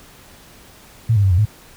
sine tone with pitch steps, 113.8 / 101.3 / 96.3 / 87.9 / 106.5 Hz, A#2 / G#2 / G2 / F2 / G#2, -41 / -43 / -30 / +12 / +44 cents, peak -11 dBFS, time 1.09-1.455 s, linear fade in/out 10 ms, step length 73 ms, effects pink hiss -45 dBFS RMS until 1.76 s

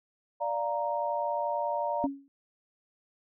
sine chord, Bb major, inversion first, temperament equal, 587.3 / 698.5 / 932.3 Hz, D5 / F5 / Bb5, 0 / 0 / 0 cents, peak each -32 / -34 / -31 dBFS, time 0.4-2.07 s, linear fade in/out 20 ms
sine tone with exponential decay, 277.2 Hz, C#4, in tune, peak -23 dBFS, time 2.04-2.28 s, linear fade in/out 0 ms, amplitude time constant 52 ms
effects none

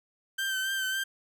30% pulse tone with vibrato, 1555 Hz, G6, 14 cents flat, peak -26 dBFS, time 0.38-1.04 s, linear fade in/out 10 ms, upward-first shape sine, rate 3.6 Hz, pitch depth 29 cents each way, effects none

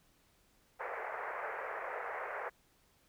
pink band-pass noise, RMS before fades -41 dBFS, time 0.79-2.5 s, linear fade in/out 20 ms, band 450 to 2100 Hz, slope 48 dB/octave, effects pink hiss -70 dBFS RMS until 3.08 s

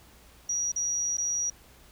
sine tone with dropouts, 5770 Hz, F#8, 44 cents flat, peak -26 dBFS, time 0.49-1.5 s, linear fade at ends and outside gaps 5 ms, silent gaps 0.719-0.76 / 1.171-1.181 s, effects added 60 Hz sine -58 dBFS peak until 1.91 s + pink hiss -56 dBFS RMS until 1.91 s

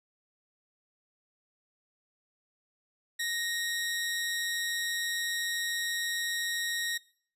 sawtooth tone pair together, 1867 / 3920 Hz, A#6 / B7, +2 / -14 cents, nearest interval octave + minor second, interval 1284 cents, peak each -28 / -34 dBFS, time 3.19-6.98 s, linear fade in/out 10 ms, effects noise-tail reverb RT60 0.5 s tail -21 dB re dry + resampled to 32000 Hz

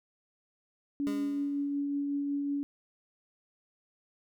sine tone with tremolo, 284 Hz, C#4, 42 cents sharp, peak -28 dBFS, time 1-2.63 s, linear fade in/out 0 ms, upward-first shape triangle, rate 5.4 Hz, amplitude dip 25%
25% pulse tone with exponential decay, 204.3 Hz, G#3, 28 cents flat, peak -31 dBFS, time 1.07-1.81 s, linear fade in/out 0 ms, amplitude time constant 160 ms
effects none

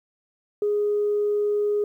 sine tone, 414.6 Hz, G#4, 3 cents flat, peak -19 dBFS, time 0.62-1.84 s, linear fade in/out 2 ms, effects tanh soft clip ceiling -15 dBFS + 10-bit

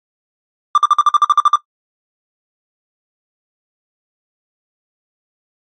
triangle tone bursts, 1184 Hz, D6, 14 cents sharp, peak -4 dBFS, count 11, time 0.75-1.558 s, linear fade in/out 2 ms, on 28 ms, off 50 ms, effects noise-tail reverb RT60 0.1 s tail -17 dB re dry + MP3 32 kbps

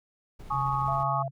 brown noise with tremolo, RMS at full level -41 dBFS, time 0.39-1.04 s, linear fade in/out 10 ms, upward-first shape sine, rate 15 Hz, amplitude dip 30%
sine chord, Ab suspended fourth, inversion none, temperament equal with one note detuned, 844.6 / 1108.7 / 1244.5 Hz, Ab5 / Db6 / Eb6, +29 / 0 / 0 cents, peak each -30 / -29 / -32 dBFS, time 0.5-1.23 s, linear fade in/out 10 ms
sine tone with pitch glide, 133.3 to 136.49 Hz, C3 to C#3, +33 to -26 cents, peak -31 dBFS, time 0.51-1.31 s, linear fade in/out 50 ms, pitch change +41 cents, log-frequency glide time 0.83-1.01 s
sine tone, 678 Hz, E5, 49 cents sharp, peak -32 dBFS, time 0.88-1.28 s, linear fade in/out 2 ms
effects none

